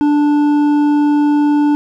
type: tone with hard clipping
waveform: sine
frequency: 293.7 Hz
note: D4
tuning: in tune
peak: -11 dBFS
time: 0.01-1.75 s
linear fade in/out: 0 ms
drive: 7 dB
effects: none